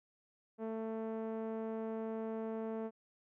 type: tone with low-pass filter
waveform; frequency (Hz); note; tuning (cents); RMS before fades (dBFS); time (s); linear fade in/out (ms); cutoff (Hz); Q
5% pulse; 222.3; A3; +18; -40; 0.58-2.91; 50; 460; 1.1
effects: none